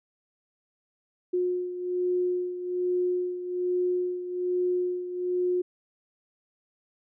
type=beating tone pair; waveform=sine; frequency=359.8 / 361 Hz; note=F#4 / F#4; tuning=-48 / -43 cents; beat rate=1.2 Hz; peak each=-26 / -32 dBFS; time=1.33-5.62 s; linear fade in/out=10 ms; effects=none